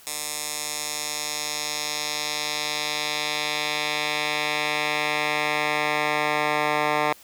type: tone with band-pass filter sweep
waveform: 10% pulse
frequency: 150 Hz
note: D3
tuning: 37 cents sharp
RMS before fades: -26 dBFS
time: 0.07-7.13 s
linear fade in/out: 0 ms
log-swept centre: 8900 to 1400 Hz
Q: 1.1
effects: white hiss -50 dBFS RMS until 7.23 s